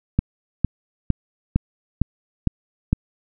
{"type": "click train", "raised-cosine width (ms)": 5, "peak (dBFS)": -4, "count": 7, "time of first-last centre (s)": [0.19, 2.93], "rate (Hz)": 2.19, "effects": []}